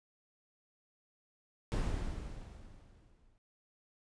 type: noise with exponential decay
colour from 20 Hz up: brown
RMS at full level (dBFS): -30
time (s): 1.72-3.38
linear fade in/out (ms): 0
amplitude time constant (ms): 360
effects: resampled to 22050 Hz